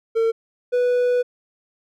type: tone pair in turn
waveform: triangle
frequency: 453.3 / 492.5 Hz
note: A#4 / B4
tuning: -48 / -5 cents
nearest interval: minor second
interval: 143 cents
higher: second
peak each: -14 dBFS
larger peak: neither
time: 0.15-0.32 / 0.72-1.23 s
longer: second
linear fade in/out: 20 ms
effects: none

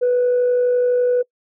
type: tone with amplitude modulation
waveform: sine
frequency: 493.1 Hz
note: B4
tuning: 3 cents flat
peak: -11 dBFS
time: 0.01-1.23 s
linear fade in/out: 20 ms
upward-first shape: sine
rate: 51.9 Hz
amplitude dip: 25%
effects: noise-tail reverb RT60 0.1 s tail -25 dB re dry + tanh soft clip ceiling -11 dBFS

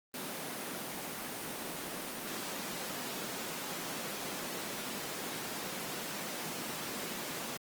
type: high-pass noise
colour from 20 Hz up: pink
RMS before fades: -40 dBFS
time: 0.14-7.57 s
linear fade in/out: 2 ms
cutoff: 170 Hz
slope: 24 dB/octave
effects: Opus 24 kbps

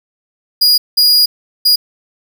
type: tone bursts at uneven times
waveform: 45% pulse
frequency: 4881 Hz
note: D#8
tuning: 34 cents flat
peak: -6 dBFS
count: 3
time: 0.61-0.78 / 0.97-1.26 / 1.65-1.76 s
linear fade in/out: 10 ms
effects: none

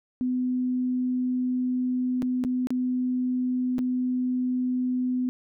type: tone with dropouts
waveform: sine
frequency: 252 Hz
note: B3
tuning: 35 cents sharp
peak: -23 dBFS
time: 0.21-5.29 s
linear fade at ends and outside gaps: 0 ms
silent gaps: 2.221-2.228 / 2.439-2.448 / 2.671-2.705 / 3.783-3.79 s
effects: none

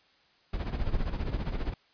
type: noise with tremolo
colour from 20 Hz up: brown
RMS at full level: -28 dBFS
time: 0.53-1.74 s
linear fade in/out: 5 ms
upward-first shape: sine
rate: 15 Hz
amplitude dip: 70%
effects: white hiss -64 dBFS RMS until 1.93 s + resampled to 11025 Hz

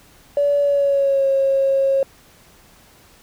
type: tone with pitch glide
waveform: triangle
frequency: 573 to 543 Hz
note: D5 to C#5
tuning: -43 to -36 cents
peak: -10 dBFS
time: 0.37-2.03 s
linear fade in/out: 2 ms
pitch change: -93 cents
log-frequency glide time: 0.6-1.27 s
effects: tanh soft clip ceiling -12 dBFS + pink hiss -50 dBFS RMS until 3.22 s

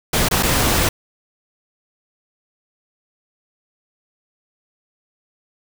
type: noise with dropouts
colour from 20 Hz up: pink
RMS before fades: -17 dBFS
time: 0.13-0.89 s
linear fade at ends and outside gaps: 5 ms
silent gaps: 0.287-0.311 / 0.427-0.431 s
effects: none

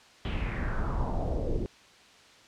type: noise with low-pass filter sweep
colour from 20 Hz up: brown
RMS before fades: -30 dBFS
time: 0.25-1.66 s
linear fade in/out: 0 ms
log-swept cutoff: 3200 to 370 Hz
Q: 3.8
effects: white hiss -55 dBFS RMS until 2.47 s + low-pass 5000 Hz 12 dB/octave

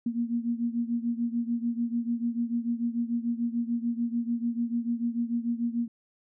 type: beating tone pair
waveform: sine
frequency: 233.4 / 240.2 Hz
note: A#3 / B3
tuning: +2 / -48 cents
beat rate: 6.8 Hz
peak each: -28 / -31 dBFS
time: 0.06-5.88 s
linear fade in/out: 5 ms
effects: none

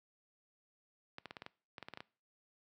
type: clicks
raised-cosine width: 0.3 ms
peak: -29 dBFS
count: 12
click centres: 1.184 / 1.257 / 1.309 / 1.368 / 1.421 / 1.464 / 1.782 / 1.827 / 1.885 / 1.937 / 1.974 / 2.005 s
effects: noise-tail reverb RT60 0.4 s tail -22 dB re dry + high-pass 100 Hz 12 dB/octave

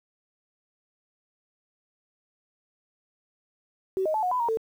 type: tone with pitch steps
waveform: sine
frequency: 380.1 / 623 / 868 / 728 / 1000 / 937 / 446.9 Hz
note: F#4 / D#5 / A5 / F#5 / B5 / A#5 / A4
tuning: +47 / +2 / -24 / -28 / +21 / +9 / +27 cents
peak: -23 dBFS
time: 3.97-4.572 s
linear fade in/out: 0 ms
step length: 86 ms
effects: 9-bit

